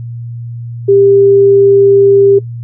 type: tone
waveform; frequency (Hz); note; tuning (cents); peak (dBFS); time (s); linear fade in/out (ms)
sine; 396.9; G4; +22; -3; 0.88-2.39; 10
effects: noise-tail reverb RT60 0.1 s tail -18 dB re dry + added 118 Hz sine -20 dBFS peak until 2.63 s